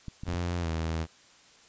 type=clicks; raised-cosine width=5 ms; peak=-25 dBFS; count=4; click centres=0.083 / 0.235 / 0.285 / 0.338 s
type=tone with pitch glide; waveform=sawtooth; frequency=87.31 to 80.99 Hz; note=F2 to E2; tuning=0 to -30 cents; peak=-25 dBFS; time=0.25-1.07 s; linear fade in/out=50 ms; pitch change=-130 cents; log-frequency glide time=0.6-0.69 s
effects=white hiss -57 dBFS RMS until 1.68 s + resampled to 16000 Hz